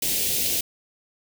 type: band-stop noise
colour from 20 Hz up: white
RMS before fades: -24 dBFS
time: 0.02-0.61 s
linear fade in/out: 5 ms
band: 590 to 2400 Hz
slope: 24 dB/octave
effects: none